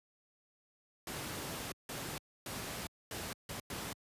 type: noise bursts at uneven times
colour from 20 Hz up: pink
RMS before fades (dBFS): -41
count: 6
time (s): 1.07-1.72 / 1.89-2.18 / 2.46-2.87 / 3.11-3.33 / 3.49-3.6 / 3.7-3.93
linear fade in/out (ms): 2
effects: high-pass 80 Hz 12 dB/octave + resampled to 32000 Hz